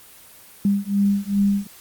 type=beating tone pair; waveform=sine; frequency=199.2 / 201.7 Hz; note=G3 / G3; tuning=+28 / +50 cents; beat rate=2.5 Hz; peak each=-20 dBFS; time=0.65-1.67 s; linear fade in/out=2 ms; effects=white hiss -46 dBFS RMS until 1.8 s + Opus 24 kbps